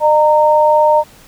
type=tone pair together; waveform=sine; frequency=606.2 / 922 Hz; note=D#5 / A#5; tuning=-45 / -19 cents; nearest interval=perfect fifth; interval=726 cents; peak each=-10 dBFS; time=0-1.04 s; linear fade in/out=50 ms; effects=pink hiss -43 dBFS RMS until 1.27 s